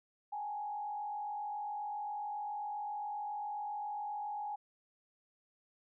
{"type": "tone with frequency modulation", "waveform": "sine", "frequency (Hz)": 830.6, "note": "G#5", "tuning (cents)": 0, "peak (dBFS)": -37, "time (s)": [0.32, 4.56], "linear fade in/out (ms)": 10, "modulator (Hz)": 47.4, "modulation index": 0.63, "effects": []}